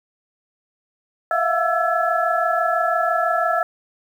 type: tone cluster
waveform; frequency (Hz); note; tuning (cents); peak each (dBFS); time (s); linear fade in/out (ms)
sine; 656 / 696 / 722 / 1333 / 1700; E5 / F5 / F#5 / E6 / G#6; -9 / -6 / -43 / +19 / +40; -23 / -23 / -27 / -21 / -26; 1.31-3.63; 2
effects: 8-bit